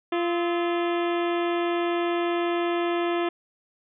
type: harmonic tone with a mistuned harmonic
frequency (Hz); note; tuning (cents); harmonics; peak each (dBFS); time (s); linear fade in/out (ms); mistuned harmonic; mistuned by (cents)
345.2; F4; -20; 1 / 2 / 3 / 4 / 5 / 6 / 7 / 8 / 9 / 10; -24 / -30 / -34 / -36 / -38 / -40 / -41 / -42 / -43 / -44; 0.12-3.29; 5; 4; -110
effects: none